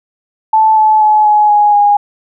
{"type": "tone with pitch steps", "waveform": "sine", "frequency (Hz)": [875, 864, 853, 842.3, 831.6, 821.1], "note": ["A5", "A5", "G#5", "G#5", "G#5", "G#5"], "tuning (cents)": [-10, -32, 46, 24, 2, -20], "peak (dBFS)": -5, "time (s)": [0.53, 1.97], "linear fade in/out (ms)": 5, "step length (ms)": 240, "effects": []}